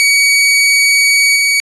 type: tone with level steps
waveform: sawtooth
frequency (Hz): 2258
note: C#7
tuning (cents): +31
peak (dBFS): -4 / -6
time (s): 0-1.6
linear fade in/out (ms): 0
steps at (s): 1.36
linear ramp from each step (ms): 2
effects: resampled to 24000 Hz